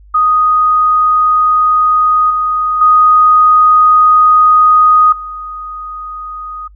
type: tone with level steps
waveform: sine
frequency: 1244.5 Hz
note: D#6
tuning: in tune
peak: -7 / -11 / -4 / -22 dBFS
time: 0.14-6.68 s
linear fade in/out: 10 ms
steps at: 2.3 / 2.81 / 5.12 s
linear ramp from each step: 5 ms
effects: noise-tail reverb RT60 0.1 s tail -22 dB re dry + added 50 Hz sine -37 dBFS peak until 6.75 s

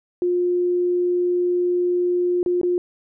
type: tone with dropouts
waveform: sine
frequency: 355.3 Hz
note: F4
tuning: 30 cents sharp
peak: -17 dBFS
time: 0.22-2.78 s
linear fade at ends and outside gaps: 1 ms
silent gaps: 2.43-2.461 / 2.614-2.632 s
effects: none

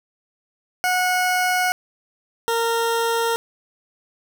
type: tone pair in turn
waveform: 20% pulse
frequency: 731 / 461.4 Hz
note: F#5 / A#4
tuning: -21 / -18 cents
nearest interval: minor sixth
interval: 797 cents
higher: first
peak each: -13 / -14 dBFS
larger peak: first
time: 0.84-1.72 / 2.48-3.36 s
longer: neither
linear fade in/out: 0 ms
effects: none

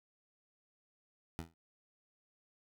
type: tone with exponential decay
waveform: 15% pulse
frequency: 82.41 Hz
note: E2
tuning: in tune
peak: -30 dBFS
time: 1.39-1.54 s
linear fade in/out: 0 ms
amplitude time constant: 31 ms
effects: none

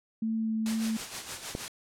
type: tone with vibrato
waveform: sine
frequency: 221.7 Hz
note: A3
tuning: 13 cents sharp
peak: -27 dBFS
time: 0.22-0.97 s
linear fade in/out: 5 ms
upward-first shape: sine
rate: 2.1 Hz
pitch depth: 10 cents each way
type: noise with tremolo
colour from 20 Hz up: white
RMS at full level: -35 dBFS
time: 0.66-1.68 s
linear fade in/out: 0 ms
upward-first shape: sine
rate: 6.4 Hz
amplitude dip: 60%
type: click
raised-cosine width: 2 ms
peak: -19 dBFS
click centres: 1.551 s
effects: low-pass 9000 Hz 12 dB/octave

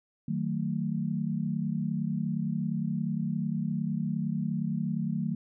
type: chord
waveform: sine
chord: D# diminished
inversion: none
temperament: just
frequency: 155.56 / 186.68 / 224 Hz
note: D#3 / F#3 / A3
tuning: 0 / +16 / +31 cents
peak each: -32 dBFS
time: 0.28-5.35 s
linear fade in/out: 5 ms
effects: none

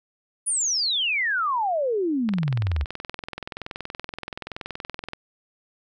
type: exponential sweep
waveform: sine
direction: down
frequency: 10000 to 65.41 Hz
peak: -21 dBFS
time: 0.46-2.85 s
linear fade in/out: 20 ms
type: click train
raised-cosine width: 0.3 ms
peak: -16 dBFS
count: 61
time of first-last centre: 2.29-5.134 s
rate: 21.1 Hz
effects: none

